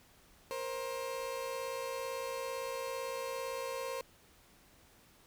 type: tone pair together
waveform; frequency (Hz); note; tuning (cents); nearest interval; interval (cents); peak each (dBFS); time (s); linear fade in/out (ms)
30% pulse; 472.2 / 530; A#4 / C5; +22 / +22; major second; 200; -39 / -36; 0.51-4.01; 0
effects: pink hiss -63 dBFS RMS until 5.26 s